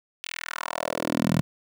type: tone with high-pass filter sweep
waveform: 10% pulse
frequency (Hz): 40.8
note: E1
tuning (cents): -17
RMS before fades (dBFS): -28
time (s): 0.24-1.41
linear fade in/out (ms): 0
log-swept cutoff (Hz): 2900 to 140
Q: 2.2
effects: none